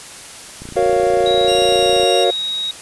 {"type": "click train", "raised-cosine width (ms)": 3, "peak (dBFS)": -20, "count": 42, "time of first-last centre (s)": [0.62, 2.034], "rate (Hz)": 29}
{"type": "chord", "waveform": "triangle", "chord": "Gb major seventh", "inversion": "none", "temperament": "equal", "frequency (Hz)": [370, 466.2, 554.4, 698.5], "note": ["Gb4", "Bb4", "Db5", "F5"], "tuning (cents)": [0, 0, 0, 0], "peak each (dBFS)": -16, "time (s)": [0.76, 2.31], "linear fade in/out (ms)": 10}
{"type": "tone with pitch glide", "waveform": "sine", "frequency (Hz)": [3834, 3794], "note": ["A#7", "A#7"], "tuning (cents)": [48, 30], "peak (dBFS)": -19, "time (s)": [1.26, 2.71], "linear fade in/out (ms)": 2, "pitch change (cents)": -18, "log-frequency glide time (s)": [1.5, 1.91]}
{"type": "tone", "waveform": "20% pulse", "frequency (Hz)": 2790, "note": "F7", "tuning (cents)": -2, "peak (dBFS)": -18, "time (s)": [1.47, 2.25], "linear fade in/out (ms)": 20}
{"effects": ["white hiss -35 dBFS RMS until 2.81 s", "resampled to 24000 Hz"]}